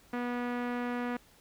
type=tone with low-pass filter; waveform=sawtooth; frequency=243.6 Hz; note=B3; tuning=24 cents flat; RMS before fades=-34 dBFS; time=0.13-1.17 s; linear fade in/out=5 ms; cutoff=1900 Hz; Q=1.4; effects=pink hiss -61 dBFS RMS until 1.4 s